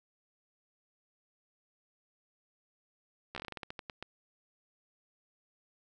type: slowing click train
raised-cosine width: 0.3 ms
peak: -24 dBFS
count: 14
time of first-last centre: 3.35-4.026 s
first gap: 13 ms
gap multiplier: 1.21
effects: none